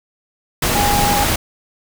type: tone in noise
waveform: sine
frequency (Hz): 819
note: G#5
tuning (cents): -24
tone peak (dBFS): -16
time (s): 0.75-1.24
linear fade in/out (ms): 5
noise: pink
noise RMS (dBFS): -17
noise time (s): 0.62-1.36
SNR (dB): -2
effects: none

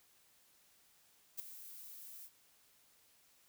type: noise with ADSR envelope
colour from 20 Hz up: violet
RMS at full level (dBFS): -39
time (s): 1.37-2.3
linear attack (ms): 27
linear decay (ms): 3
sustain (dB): -13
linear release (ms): 54
effects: white hiss -69 dBFS RMS until 3.48 s

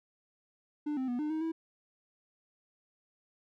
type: tone with pitch steps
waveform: triangle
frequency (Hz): 297.4 / 260.3 / 244 / 301.8 / 314.8 / 325.1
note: D4 / C4 / B3 / D4 / D#4 / E4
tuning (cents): +22 / -9 / -21 / +47 / +20 / -24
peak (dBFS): -29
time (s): 0.86-1.52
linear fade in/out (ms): 10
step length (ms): 110
effects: none

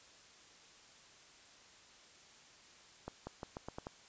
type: accelerating click train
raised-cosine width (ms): 1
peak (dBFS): -28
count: 7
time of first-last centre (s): 3.08-3.869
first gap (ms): 190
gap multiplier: 0.85
effects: white hiss -60 dBFS RMS until 4.08 s + resampled to 16000 Hz

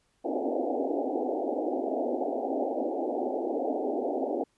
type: band-pass noise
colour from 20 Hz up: pink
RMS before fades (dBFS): -30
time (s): 0.24-4.44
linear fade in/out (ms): 10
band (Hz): 250 to 810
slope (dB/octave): 96
effects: pink hiss -71 dBFS RMS until 4.57 s + resampled to 24000 Hz

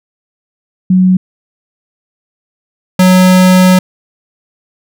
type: tone pair in turn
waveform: sine / square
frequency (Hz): 185 / 184.35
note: F#3 / F#3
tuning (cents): 0 / -6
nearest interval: unison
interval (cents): 6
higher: first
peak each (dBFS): -4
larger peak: neither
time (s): 0.9-1.17 / 2.99-3.79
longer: second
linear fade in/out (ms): 5
effects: none

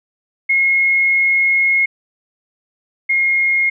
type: tone pair in turn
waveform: sine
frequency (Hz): 2160 / 2145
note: C#7 / C7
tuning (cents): -45 / +42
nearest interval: unison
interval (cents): 13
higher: first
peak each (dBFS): -11 / -12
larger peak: first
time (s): 0.49-1.86 / 3.09-3.7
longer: first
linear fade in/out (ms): 10
effects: none

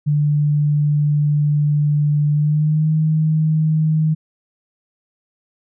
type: tone with pitch glide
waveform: sine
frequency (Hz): 147.8 to 156.5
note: D3 to D#3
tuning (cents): +11 to +10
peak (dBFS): -13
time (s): 0.06-4.15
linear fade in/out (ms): 20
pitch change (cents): +99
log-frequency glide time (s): 2.31-2.91
effects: none

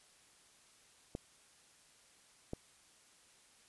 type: clicks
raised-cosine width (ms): 2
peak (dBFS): -26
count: 2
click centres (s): 1.151 / 2.534
effects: white hiss -65 dBFS RMS until 3.68 s + resampled to 24000 Hz

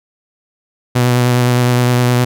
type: tone with vibrato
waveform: sawtooth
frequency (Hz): 123.2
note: B2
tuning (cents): -4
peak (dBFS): -6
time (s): 0.95-2.25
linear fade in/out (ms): 10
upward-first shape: triangle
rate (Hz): 9.7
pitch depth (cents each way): 22
effects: none

